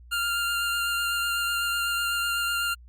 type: tone with vibrato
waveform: 25% pulse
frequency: 1396.9 Hz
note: F6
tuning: in tune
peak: -21 dBFS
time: 0.11-2.75 s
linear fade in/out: 20 ms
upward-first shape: sine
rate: 8 Hz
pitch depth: 11 cents each way
effects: added 60 Hz sine -46 dBFS peak until 2.88 s + Opus 48 kbps